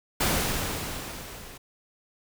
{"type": "noise with level ramp", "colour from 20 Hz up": "pink", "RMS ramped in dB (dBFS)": [-23, -45], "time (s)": [0.2, 1.58], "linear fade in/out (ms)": 10, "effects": []}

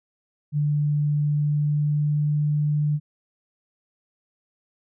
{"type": "tone with pitch glide", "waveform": "sine", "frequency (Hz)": [147.6, 148.8], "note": ["D3", "D3"], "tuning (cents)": [9, 23], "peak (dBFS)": -19, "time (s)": [0.52, 3], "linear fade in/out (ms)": 50, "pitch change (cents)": 14, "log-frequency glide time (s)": [1.29, 2.43], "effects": []}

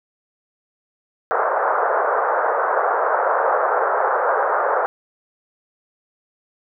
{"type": "band-pass noise", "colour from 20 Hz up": "pink", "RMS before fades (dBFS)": -19, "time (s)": [1.31, 4.86], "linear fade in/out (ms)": 0, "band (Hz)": [460, 1500], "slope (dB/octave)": 48, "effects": []}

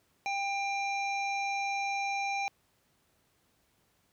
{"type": "harmonic tone", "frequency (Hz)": 795, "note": "G5", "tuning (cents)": 24, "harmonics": [1, 3, 5, 7, 8], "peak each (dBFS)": [-32, -34, -46, -48, -49], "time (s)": [0.26, 2.48], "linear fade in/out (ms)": 0, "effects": ["pink hiss -71 dBFS RMS until 4.12 s", "high-pass 60 Hz 12 dB/octave"]}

